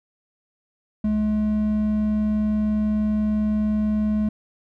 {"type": "tone pair together", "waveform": "triangle", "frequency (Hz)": [63.8, 213], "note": ["C2", "G#3"], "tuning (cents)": [-43, 44], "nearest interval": "octave + major sixth", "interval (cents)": 2087, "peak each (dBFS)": [-29, -17], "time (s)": [1.04, 4.29], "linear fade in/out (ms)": 5, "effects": []}